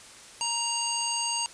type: harmonic tone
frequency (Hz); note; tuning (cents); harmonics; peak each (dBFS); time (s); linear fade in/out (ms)
934; A#5; +3; 1 / 3 / 5 / 7 / 9; -33 / -33 / -33 / -33 / -33; 0.41-1.46; 0
effects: white hiss -48 dBFS RMS until 1.53 s + resampled to 22050 Hz

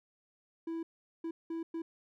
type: tone bursts at uneven times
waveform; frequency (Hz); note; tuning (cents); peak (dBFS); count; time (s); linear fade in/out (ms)
triangle; 329.5; E4; -1; -33; 4; 0.67-0.83 / 1.24-1.31 / 1.5-1.63 / 1.74-1.82; 5
effects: none

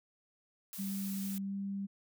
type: noise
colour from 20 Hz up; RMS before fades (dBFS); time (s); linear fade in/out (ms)
blue; -45; 0.73-1.38; 0
type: tone with pitch glide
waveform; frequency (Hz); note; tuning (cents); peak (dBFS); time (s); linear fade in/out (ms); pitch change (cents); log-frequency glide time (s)
sine; 196 to 197.59; G3 to G3; 0 to +14; -35; 0.78-1.87; 20; +14; 1.44-1.54
effects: none

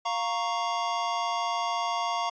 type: chord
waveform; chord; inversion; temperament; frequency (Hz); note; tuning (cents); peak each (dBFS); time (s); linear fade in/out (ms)
square; Bb minor; second; equal; 698.5 / 932.3 / 1108.7; F5 / Bb5 / Db6; 0 / 0 / 0; -32; 0.05-2.3; 10
effects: resampled to 16000 Hz

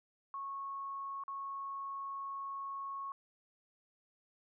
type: tone with dropouts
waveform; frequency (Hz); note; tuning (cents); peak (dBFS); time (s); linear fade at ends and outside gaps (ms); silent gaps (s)
sine; 1100; C#6; -14; -39; 0.34-3.12; 1; 1.237-1.28
effects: none

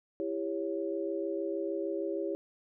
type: chord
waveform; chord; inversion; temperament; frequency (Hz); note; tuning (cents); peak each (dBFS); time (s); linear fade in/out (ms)
sine; C# diminished; first; just; 332.6 / 399.1 / 554.4; E4 / G4 / C#5; +16 / +31 / 0; -35 / -35 / -37; 0.2-2.35; 0
effects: none

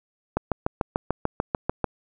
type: click train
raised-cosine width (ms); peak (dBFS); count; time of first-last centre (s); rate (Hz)
1; -8; 11; 0.37-1.843; 6.79
effects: none

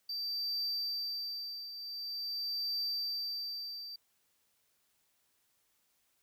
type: tone with tremolo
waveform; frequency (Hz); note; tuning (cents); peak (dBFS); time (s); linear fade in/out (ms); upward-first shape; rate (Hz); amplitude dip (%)
triangle; 4662; D8; -14; -31; 0.09-3.96; 5; triangle; 0.46; 70
effects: white hiss -75 dBFS RMS until 6.22 s

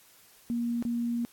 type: tone with dropouts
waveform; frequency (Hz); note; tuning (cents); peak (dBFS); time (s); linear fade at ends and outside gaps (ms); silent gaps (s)
sine; 236.4; A#3; +24; -27; 0.5-1.25; 0; 0.825-0.851
effects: white hiss -58 dBFS RMS until 1.32 s + AAC 64 kbps

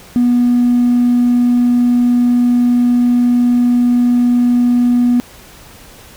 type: tone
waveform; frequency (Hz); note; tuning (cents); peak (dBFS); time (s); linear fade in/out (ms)
triangle; 243.4; B3; -25; -5; 0.16-5.2; 0
effects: tanh soft clip ceiling -5 dBFS + pink hiss -39 dBFS RMS until 6.16 s

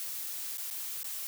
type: noise with dropouts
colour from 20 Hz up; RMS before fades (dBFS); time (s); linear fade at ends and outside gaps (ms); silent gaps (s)
blue; -38; 0-1.27; 0; 0.573-0.581 / 0.702-0.709 / 1.031-1.044
effects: none

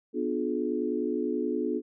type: chord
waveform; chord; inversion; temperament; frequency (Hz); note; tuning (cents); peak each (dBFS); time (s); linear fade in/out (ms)
sine; B diminished seventh; none; just; 246.9 / 296.3 / 355.6 / 426.7; B3 / D4 / F4 / Ab4; 0 / +15 / +31 / +47; -32; 0.13-1.82; 50
effects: none

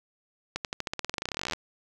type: accelerating click train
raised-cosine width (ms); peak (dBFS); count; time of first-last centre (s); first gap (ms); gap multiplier
0.2; -13; 27; 0.56-1.534; 88; 0.92
effects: none

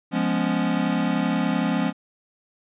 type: chord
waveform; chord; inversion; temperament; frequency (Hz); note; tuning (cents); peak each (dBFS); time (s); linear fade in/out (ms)
square; C# dominant seventh; first; equal; 174.61 / 207.7 / 246.9 / 277.2; E#3 / G#3 / B3 / C#4; 0 / 0 / 0 / 0; -27; 0.11-1.93; 50
effects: resampled to 8000 Hz

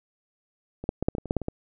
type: clicks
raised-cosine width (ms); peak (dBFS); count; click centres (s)
2; -22 / -10 / -13 / -8 / -18 / -17 / -24 / -9 / -10 / -21 / -15; 11; 0.84 / 0.891 / 1.026 / 1.085 / 1.151 / 1.183 / 1.257 / 1.309 / 1.367 / 1.417 / 1.484
effects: none

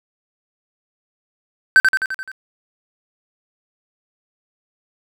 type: tone with echo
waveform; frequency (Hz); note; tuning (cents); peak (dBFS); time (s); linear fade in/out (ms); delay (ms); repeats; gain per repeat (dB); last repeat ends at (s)
triangle; 1544; G6; -27; -4; 1.76-1.8; 0; 86; 6; -4; 2.316
effects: none

